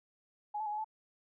sine tone with pitch steps, 836 / 868 / 832 / 847 / 870 Hz, G#5 / A5 / G#5 / G#5 / A5, +11 / -24 / +3 / +34 / -20 cents, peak -34 dBFS, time 0.54-0.845 s, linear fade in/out 10 ms, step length 61 ms, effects none

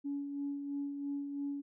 sine tone with tremolo, 283 Hz, C#4, 36 cents sharp, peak -33 dBFS, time 0.04-1.62 s, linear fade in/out 20 ms, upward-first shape sine, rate 3 Hz, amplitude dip 45%, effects tanh soft clip ceiling -29 dBFS

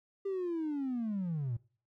triangle linear sweep, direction down, 398.6 to 110 Hz, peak -29 dBFS, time 0.25-1.57 s, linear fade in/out 10 ms, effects noise-tail reverb RT60 0.4 s tail -23 dB re dry + tanh soft clip ceiling -28 dBFS

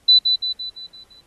sine tone with echo, 3990 Hz, B7, 17 cents sharp, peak -8 dBFS, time 0.08-0.19 s, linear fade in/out 10 ms, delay 170 ms, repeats 6, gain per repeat -6 dB, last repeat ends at 1.21 s, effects pink hiss -59 dBFS RMS until 1.26 s + AAC 32 kbps

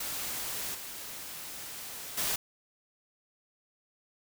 white noise with level steps, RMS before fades -36 / -42 / -31 dBFS, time 0-2.36 s, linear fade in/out 5 ms, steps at 0.74 / 2.17 s, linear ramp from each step 10 ms, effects none

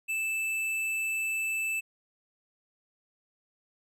sine tone with tanh clipping, 2637 Hz, E7, in tune, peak -30 dBFS, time 0.08-1.81 s, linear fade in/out 20 ms, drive 13 dB, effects none

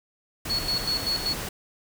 pink noise, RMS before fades -33 dBFS, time 0.45-1.49 s, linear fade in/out 5 ms
sine tone with tremolo, 4374 Hz, C#8, 24 cents flat, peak -23 dBFS, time 0.49-1.34 s, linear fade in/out 20 ms, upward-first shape square, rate 5.2 Hz, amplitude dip 70%
effects none

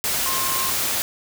sine tone in noise, 1062 Hz, C6, 25 cents sharp, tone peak -27 dBFS, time 0.26-0.7 s, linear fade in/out 0 ms, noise white, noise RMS -23 dBFS, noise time 0.04-1.02 s, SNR -7 dB, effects none

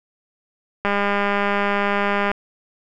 click train, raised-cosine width 0.5 ms, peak -6 dBFS, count 297, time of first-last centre 0.85-2.315 s, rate 202 Hz, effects none

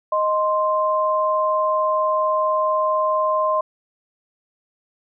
sine tone pair together, 622.3 / 1046.6 Hz, D#5 / C6, 0 / 0 cents, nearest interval major sixth, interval 900 cents, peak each -20 / -19 dBFS, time 0.12-3.61 s, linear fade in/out 5 ms, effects none

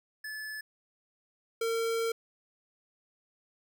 square tone pair in turn, 1729 / 456.5 Hz, A6 / A#4, -31 / -36 cents, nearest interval octave + major seventh, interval 2305 cents, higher first, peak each -38 / -29 dBFS, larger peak second, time 0.24-0.61 / 1.61-2.12 s, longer second, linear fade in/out 5 ms, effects none

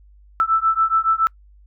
sine beating tone pair, 1318.5 / 1325.6 Hz, E6 / E6, 0 / +9 cents, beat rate 7.1 Hz, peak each -18 dBFS, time 0.4-1.27 s, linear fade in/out 0 ms, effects noise-tail reverb RT60 0.1 s tail -26 dB re dry + added 50 Hz sine -46 dBFS peak until 1.66 s

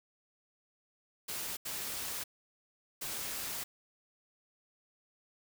white noise bursts at uneven times, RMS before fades -39 dBFS, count 3, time 1.28-1.57 / 1.65-2.24 / 3.01-3.64 s, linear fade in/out 10 ms, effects none

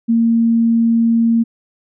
sine tone, 230 Hz, A#3, 23 cents flat, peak -10 dBFS, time 0.08-1.44 s, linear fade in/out 20 ms, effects none

